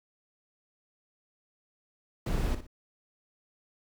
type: noise with echo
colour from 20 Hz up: brown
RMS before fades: -29 dBFS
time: 2.26-2.55 s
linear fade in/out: 5 ms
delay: 59 ms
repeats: 2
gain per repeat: -10 dB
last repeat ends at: 2.668 s
effects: none